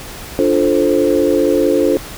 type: chord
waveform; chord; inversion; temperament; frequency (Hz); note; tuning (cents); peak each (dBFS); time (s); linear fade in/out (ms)
sine; D minor seventh; none; equal with one note detuned; 293.7 / 349.2 / 440 / 525.4; D4 / F4 / A4 / C5; 0 / 0 / 0 / +7; -16; 0.39-1.97; 0
effects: pink hiss -31 dBFS RMS until 2.17 s